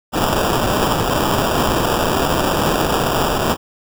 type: noise with sample-and-hold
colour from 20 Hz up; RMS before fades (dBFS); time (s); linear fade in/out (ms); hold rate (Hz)
blue; -17; 0.12-3.57; 50; 2100
effects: none